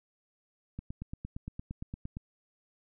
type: click train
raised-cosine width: 5 ms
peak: -26 dBFS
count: 13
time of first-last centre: 0.79-2.169 s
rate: 8.7 Hz
effects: none

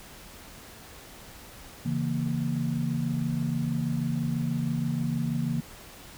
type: chord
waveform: sine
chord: A# diminished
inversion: first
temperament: equal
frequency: 138.59 / 164.81 / 233.1 Hz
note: C#3 / E3 / A#3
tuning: 0 / 0 / 0 cents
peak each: -30 dBFS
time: 1.85-5.61 s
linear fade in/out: 10 ms
effects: pink hiss -47 dBFS RMS until 6.17 s

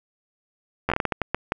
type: slowing click train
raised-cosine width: 0.5 ms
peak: -7 dBFS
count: 11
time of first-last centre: 0.89-1.521 s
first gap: 11 ms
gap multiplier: 1.36
effects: none

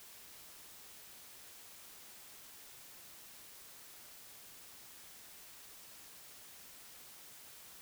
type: silence
effects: white hiss -55 dBFS RMS until 7.81 s

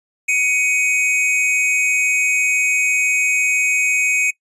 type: tone pair together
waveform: square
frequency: 2240 / 2514 Hz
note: C#7 / D#7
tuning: +18 / +17 cents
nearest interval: major second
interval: 199 cents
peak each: -19 / -17 dBFS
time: 0.28-4.31 s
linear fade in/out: 10 ms
effects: noise-tail reverb RT60 0.1 s tail -22 dB re dry + resampled to 24000 Hz

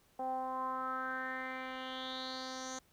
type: tone with low-pass filter sweep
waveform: 10% pulse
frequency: 259.5 Hz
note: C4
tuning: 14 cents flat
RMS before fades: -40 dBFS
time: 0.19-2.79 s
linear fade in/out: 5 ms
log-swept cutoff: 710 to 6500 Hz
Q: 5.5
effects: pink hiss -69 dBFS RMS until 2.92 s

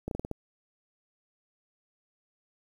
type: slowing click train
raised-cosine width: 2 ms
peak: -20 dBFS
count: 6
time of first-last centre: 0.08-0.313 s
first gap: 32 ms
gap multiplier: 1.19
effects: 9-bit

